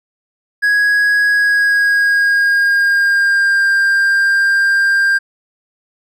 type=tone with pitch glide; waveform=triangle; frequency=1661.2 to 1593.5 Hz; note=G#6 to G6; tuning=0 to +28 cents; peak=-8 dBFS; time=0.62-5.19 s; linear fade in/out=20 ms; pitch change=-72 cents; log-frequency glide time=1.28-3.69 s; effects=none